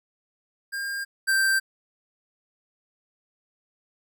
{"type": "tone pair in turn", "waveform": "square", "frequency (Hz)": [1606, 1568.4], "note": ["G6", "G6"], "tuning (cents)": [41, 0], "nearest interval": "unison", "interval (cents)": 41, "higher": "first", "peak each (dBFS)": [-29, -20], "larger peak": "second", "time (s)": [[0.72, 1.05], [1.27, 1.6]], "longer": "neither", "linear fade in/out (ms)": 20, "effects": []}